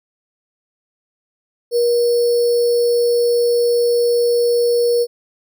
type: tone with sample-and-hold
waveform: sine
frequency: 477.5 Hz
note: A#4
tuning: 42 cents sharp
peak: -12 dBFS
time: 1.71-5.07 s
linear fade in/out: 50 ms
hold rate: 4900 Hz
effects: none